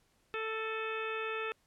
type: harmonic tone with a mistuned harmonic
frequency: 442.1 Hz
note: A4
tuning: 8 cents sharp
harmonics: 1 / 2 / 3 / 4 / 5 / 6 / 7 / 8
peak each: -38 / -48 / -40 / -43 / -49 / -41 / -53 / -52 dBFS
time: 0.34-1.52 s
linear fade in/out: 0 ms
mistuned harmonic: 6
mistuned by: -46 cents
effects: pink hiss -72 dBFS RMS until 1.66 s + low-pass 12000 Hz 12 dB/octave